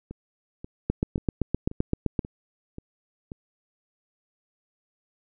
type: two click trains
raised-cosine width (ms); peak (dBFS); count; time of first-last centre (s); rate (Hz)
3; -24 / -10; 7 / 11; 0.11-3.319 / 0.9-2.192; 1.87 / 7.74
effects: none